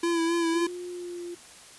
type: tone with vibrato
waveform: square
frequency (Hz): 335.5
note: E4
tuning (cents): +31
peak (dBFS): -24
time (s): 0.03-0.67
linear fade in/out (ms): 5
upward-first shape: sine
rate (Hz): 3.8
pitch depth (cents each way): 33
type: tone with pitch glide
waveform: sine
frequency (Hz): 355.7 to 347.8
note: F4 to F4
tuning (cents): +32 to -7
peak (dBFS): -34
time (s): 0.53-1.35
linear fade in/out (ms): 10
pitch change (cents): -39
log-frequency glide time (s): 0.9-1.23
effects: white hiss -49 dBFS RMS until 1.78 s + resampled to 24000 Hz